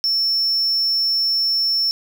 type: tone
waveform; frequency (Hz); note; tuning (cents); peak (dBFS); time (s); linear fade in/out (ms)
triangle; 5400; E8; +41; -15; 0.04-1.91; 0
effects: none